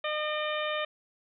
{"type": "harmonic tone with a mistuned harmonic", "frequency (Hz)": 608, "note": "D#5", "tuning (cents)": -40, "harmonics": [1, 2, 3, 4, 5, 6], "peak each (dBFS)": [-32, -35, -37, -38, -39, -40], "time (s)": [0.04, 0.85], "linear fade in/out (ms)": 5, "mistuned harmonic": 4, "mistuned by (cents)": -26, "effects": []}